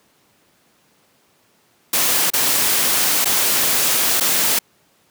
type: noise with dropouts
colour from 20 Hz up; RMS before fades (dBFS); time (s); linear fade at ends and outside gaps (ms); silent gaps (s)
white; -17; 1.93-4.59; 5; 2.303-2.335 / 3.246-3.255 / 4.2-4.207
effects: pink hiss -58 dBFS RMS until 5.1 s + high-pass 150 Hz 12 dB/octave

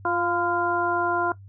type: harmonic tone with a mistuned harmonic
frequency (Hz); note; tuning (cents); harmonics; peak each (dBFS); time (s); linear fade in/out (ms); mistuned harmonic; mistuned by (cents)
349.2; F4; 0; 1 / 2 / 3 / 4; -27 / -27 / -27 / -27; 0.05-1.32; 2; 3; -44
effects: noise-tail reverb RT60 0.1 s tail -17 dB re dry + added 98 Hz sine -42 dBFS peak until 1.48 s

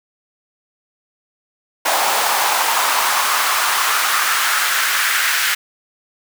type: noise with high-pass filter sweep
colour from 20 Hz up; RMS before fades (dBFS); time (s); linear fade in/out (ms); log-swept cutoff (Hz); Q
pink; -17; 1.85-5.55; 10; 770 to 1700; 2.3
effects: none

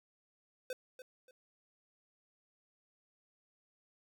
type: tone with echo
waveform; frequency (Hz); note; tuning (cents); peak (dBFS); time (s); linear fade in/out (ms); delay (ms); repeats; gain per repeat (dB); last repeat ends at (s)
square; 511; C5; -41; -38; 0.7-0.73; 2; 290; 2; -11; 1.31
effects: none

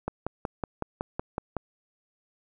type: click train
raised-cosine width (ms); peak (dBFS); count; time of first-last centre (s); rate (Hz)
1; -15; 9; 0.08-1.567; 5.38
effects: none

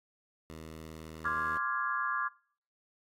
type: tone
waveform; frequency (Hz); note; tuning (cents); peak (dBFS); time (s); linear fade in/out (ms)
10% pulse; 79.5; D#2; +38; -36; 0.5-1.57; 0
type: chord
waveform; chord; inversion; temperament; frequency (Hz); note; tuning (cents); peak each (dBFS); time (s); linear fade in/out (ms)
sine; D half-diminished seventh; third; equal; 1046.5 / 1174.7 / 1396.9 / 1661.2; C6 / D6 / F6 / Ab6; 0 / 0 / 0 / 0; -37 / -34 / -37 / -35; 1.24-2.29; 20
effects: noise-tail reverb RT60 0.5 s tail -22 dB re dry + AAC 48 kbps

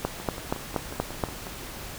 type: two click trains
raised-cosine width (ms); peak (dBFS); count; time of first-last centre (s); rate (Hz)
1; -10 / -23; 6 / 8; 0.05-1.238 / 0.2-1.468; 4.21 / 5.52
effects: pink hiss -39 dBFS RMS until 1.98 s

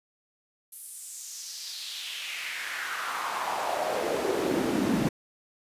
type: noise with high-pass filter sweep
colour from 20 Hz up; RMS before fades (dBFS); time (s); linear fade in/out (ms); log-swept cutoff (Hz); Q
brown; -31; 0.72-5.09; 5; 11000 to 200; 2.8
effects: resampled to 32000 Hz

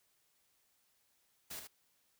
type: noise with echo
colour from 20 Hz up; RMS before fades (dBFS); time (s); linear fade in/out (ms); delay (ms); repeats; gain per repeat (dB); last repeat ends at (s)
white; -45; 1.5-1.6; 10; 75; 1; -6; 1.675
effects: white hiss -75 dBFS RMS until 2.19 s

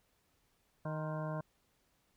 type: harmonic tone with a mistuned harmonic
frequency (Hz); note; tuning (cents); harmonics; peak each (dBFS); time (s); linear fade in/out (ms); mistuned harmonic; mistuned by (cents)
155.56; D#3; 0; 1 / 2 / 3 / 4 / 5 / 6 / 7 / 9 / 10; -38 / -48 / -51 / -42 / -53 / -50 / -47 / -53 / -56; 0.85-1.41; 5; 7; -59
effects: pink hiss -75 dBFS RMS until 2.16 s

